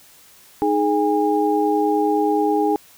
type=tone cluster; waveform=sine; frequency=309.3 / 418.9 / 814 Hz; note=D#4 / G#4 / G#5; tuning=-10 / +15 / -35 cents; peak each=-20 dBFS; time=0.62-2.76 s; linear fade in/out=0 ms; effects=white hiss -49 dBFS RMS until 2.97 s